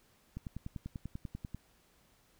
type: click train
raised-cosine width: 5 ms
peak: -28 dBFS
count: 13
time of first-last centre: 0.37-1.546 s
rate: 10.2 Hz
effects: pink hiss -68 dBFS RMS until 2.39 s